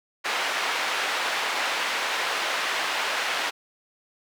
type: band-pass noise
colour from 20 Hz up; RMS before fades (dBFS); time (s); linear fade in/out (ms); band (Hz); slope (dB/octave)
white; -27; 0.24-3.51; 20; 600 to 2600; 12
effects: none